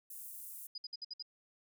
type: high-pass noise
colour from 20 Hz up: pink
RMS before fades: -48 dBFS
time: 0.1-0.67 s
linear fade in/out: 5 ms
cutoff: 9800 Hz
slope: 24 dB/octave
type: tone bursts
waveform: sine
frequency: 4949 Hz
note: D#8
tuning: 10 cents flat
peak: -40 dBFS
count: 6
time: 0.75-1.225 s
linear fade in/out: 5 ms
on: 30 ms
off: 59 ms
effects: none